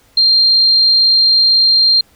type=tone; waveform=sine; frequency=4186 Hz; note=C8; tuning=in tune; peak=-7 dBFS; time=0.17-2.01 s; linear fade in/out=5 ms; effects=pink hiss -51 dBFS RMS until 2.15 s